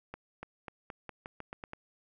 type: accelerating click train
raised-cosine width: 0.5 ms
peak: -26 dBFS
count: 10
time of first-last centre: 0.14-1.734 s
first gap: 290 ms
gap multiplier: 0.87
effects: none